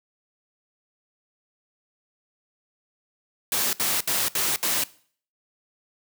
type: noise bursts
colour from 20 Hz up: white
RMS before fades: -24 dBFS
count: 5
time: 3.52-4.838 s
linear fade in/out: 2 ms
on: 210 ms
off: 67 ms
effects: noise-tail reverb RT60 0.5 s tail -20 dB re dry + high-pass 100 Hz 12 dB/octave